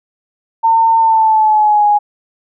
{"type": "tone with pitch glide", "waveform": "sine", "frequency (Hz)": [905, 829.9], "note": ["A5", "G#5"], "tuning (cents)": [48, -1], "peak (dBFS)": -7, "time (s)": [0.63, 1.99], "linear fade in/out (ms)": 20, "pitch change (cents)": -149, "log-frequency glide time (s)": [0.98, 1.86], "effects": []}